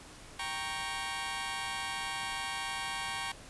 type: chord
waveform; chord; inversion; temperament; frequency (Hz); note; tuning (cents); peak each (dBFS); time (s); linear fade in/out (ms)
15% pulse; G diminished; none; equal; 784 / 932.3 / 1108.7; G5 / Bb5 / Db6; 0 / 0 / 0; -33; 0.39-3.32; 5
effects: pink hiss -51 dBFS RMS until 3.49 s + resampled to 24000 Hz